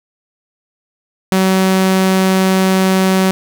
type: tone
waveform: sawtooth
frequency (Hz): 189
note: F#3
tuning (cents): +37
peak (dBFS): -6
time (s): 1.32-3.31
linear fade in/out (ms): 0
effects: none